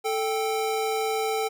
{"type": "tone pair together", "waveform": "square", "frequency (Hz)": [439.2, 784], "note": ["A4", "G5"], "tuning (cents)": [-3, 0], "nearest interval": "minor seventh", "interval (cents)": 1003, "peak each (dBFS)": [-27, -29], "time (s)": [0.04, 1.49], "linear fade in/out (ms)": 20, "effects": []}